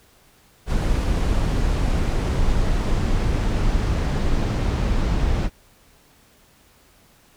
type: noise with low-pass filter sweep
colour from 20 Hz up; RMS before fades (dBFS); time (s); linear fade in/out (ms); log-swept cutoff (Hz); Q
brown; -20; 0.66-5.5; 50; 10000 to 6300; 0.76
effects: pink hiss -55 dBFS RMS until 7.36 s